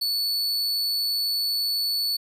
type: tone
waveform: 45% pulse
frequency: 4446 Hz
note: C#8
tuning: 4 cents sharp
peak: -22 dBFS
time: 0.01-2.17 s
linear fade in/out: 10 ms
effects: resampled to 32000 Hz